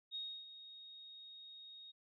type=tone with ADSR envelope; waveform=sine; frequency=3738 Hz; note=A#7; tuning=4 cents sharp; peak=-40 dBFS; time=0.11-1.92 s; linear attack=41 ms; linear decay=300 ms; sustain=-12 dB; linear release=18 ms; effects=none